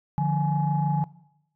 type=tone cluster; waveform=sine; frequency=148.5 / 174.7 / 842 Hz; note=D3 / F3 / G#5; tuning=+20 / +1 / +24 cents; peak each=-23 / -27 / -27 dBFS; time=0.18-1.04 s; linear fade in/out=0 ms; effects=noise-tail reverb RT60 0.8 s tail -20 dB re dry + tanh soft clip ceiling -13 dBFS